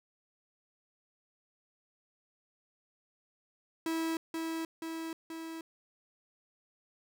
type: tone with echo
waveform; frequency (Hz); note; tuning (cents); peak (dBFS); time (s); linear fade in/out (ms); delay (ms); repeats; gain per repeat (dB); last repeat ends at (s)
45% pulse; 325.7; E4; -21; -31; 3.86-4.17; 2; 480; 3; -3; 5.61
effects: none